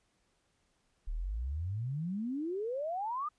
sine exponential sweep, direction up, 34.65 to 1252 Hz, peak -33 dBFS, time 1.07-3.29 s, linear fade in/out 10 ms, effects pink hiss -75 dBFS RMS until 3.38 s + resampled to 22050 Hz

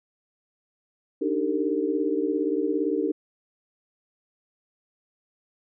sine chord, Eb major seventh, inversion third, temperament equal with one note detuned, 293.7 / 311.1 / 392 / 455.3 Hz, D4 / Eb4 / G4 / Bb4, 0 / 0 / 0 / -41 cents, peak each -28 dBFS, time 1.21-3.12 s, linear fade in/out 10 ms, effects none

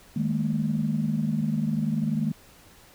sine chord, D# suspended fourth, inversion none, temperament equal with one note detuned, 155.56 / 207.7 / 228 Hz, D#3 / G#3 / A#3, 0 / 0 / -38 cents, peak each -27 dBFS, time 0.16-2.32 s, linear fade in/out 5 ms, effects tanh soft clip ceiling -14 dBFS + pink hiss -53 dBFS RMS until 2.94 s

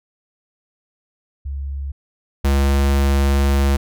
sine / square tone pair in turn, 69.3 / 69.3 Hz, C#2 / C#2, 0 / 0 cents, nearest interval unison, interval 0 cents, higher neither, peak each -23 / -14 dBFS, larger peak second, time 1.45-1.92 / 2.44-3.77 s, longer second, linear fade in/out 10 ms, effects none

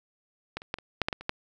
clicks, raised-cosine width 0.3 ms, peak -17 / -28 / -13 / -27 / -8 / -10 / -14 / -26 / -11 dBFS, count 9, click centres 0.57 / 0.619 / 0.741 / 0.786 / 1.017 / 1.085 / 1.128 / 1.21 / 1.294 s, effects none

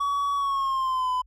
triangle tone with pitch glide, 1131 to 1007.6 Hz, C#6 to B5, +34 to +34 cents, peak -21 dBFS, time 0-1.22 s, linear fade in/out 10 ms, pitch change -200 cents, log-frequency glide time 0.36-1.11 s, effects added 50 Hz sine -53 dBFS peak until 1.26 s

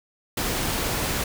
pink noise, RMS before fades -26 dBFS, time 0.37-1.24 s, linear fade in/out 5 ms, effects none

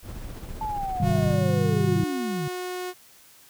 brown noise with tremolo, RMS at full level -34 dBFS, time 0.02-1.38 s, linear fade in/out 50 ms, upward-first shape sine, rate 15 Hz, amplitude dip 40%
sine linear sweep, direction down, 880 to 137.1 Hz, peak -27 dBFS, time 0.61-2.48 s, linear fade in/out 2 ms
sine chord, Ab major seventh, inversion none, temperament just, 103.83 / 129.78 / 155.74 / 194.67 Hz, Ab2 / C3 / Eb3 / G3, 0 / -14 / +2 / -12 cents, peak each -26 / -27 / -25 / -26 dBFS, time 1-2.04 s, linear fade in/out 5 ms
sawtooth tone, 363.2 Hz, F#4, 32 cents flat, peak -26 dBFS, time 1.02-2.94 s, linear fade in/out 50 ms
effects white hiss -53 dBFS RMS until 3.49 s

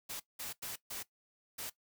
white noise bursts at uneven times, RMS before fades -42 dBFS, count 5, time 0.09-0.2 / 0.39-0.53 / 0.62-0.76 / 0.9-1.03 / 1.58-1.7 s, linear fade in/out 10 ms, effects noise-tail reverb RT60 0.1 s tail -17 dB re dry

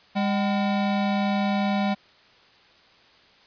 square tone pair together, 202.4 / 763 Hz, G#3 / G5, -44 / -47 cents, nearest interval octave + major seventh, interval 2297 cents, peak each -23 / -29 dBFS, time 0.15-1.95 s, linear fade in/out 20 ms, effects white hiss -55 dBFS RMS until 3.46 s + resampled to 11025 Hz

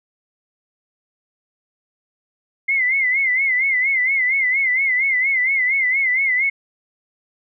sine tone with vibrato, 2089 Hz, C7, 3 cents flat, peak -15 dBFS, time 2.68-6.5 s, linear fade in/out 10 ms, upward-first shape sine, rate 4.3 Hz, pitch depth 98 cents each way, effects none

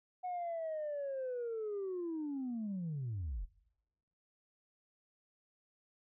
sine linear sweep, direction down, 736 to 36.71 Hz, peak -35 dBFS, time 0.23-3.46 s, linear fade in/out 20 ms, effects noise-tail reverb RT60 1.0 s tail -25 dB re dry + tanh soft clip ceiling -34 dBFS

